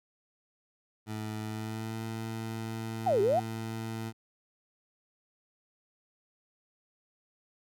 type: tone with pitch glide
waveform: 20% pulse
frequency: 108.3 to 112.25 Hz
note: A2 to A2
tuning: -27 to +35 cents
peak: -30 dBFS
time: 1.06-4.13 s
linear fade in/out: 50 ms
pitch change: +62 cents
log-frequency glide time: 1.43-2.02 s
type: exponential two-way sweep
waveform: sine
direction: down then up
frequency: 817 to 376.2 to 782 Hz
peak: -23 dBFS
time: 3.06-3.4 s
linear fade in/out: 10 ms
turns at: 3.21 s
effects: none